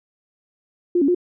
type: tone with pitch steps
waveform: sine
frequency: 351.5 / 278.9 / 356.2 Hz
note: F4 / C#4 / F4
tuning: +11 / +11 / +34 cents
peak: -14 dBFS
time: 0.95-1.148 s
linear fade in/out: 5 ms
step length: 66 ms
effects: none